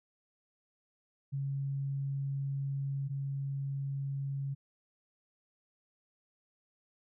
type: tone pair in turn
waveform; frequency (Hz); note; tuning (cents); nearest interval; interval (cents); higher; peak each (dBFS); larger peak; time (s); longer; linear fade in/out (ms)
sine; 138.1 / 138.1; C#3 / C#3; -6 / -6; unison; 0; neither; -32 / -33; first; 1.32-3.09 / 3.09-4.55; first; 20
effects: none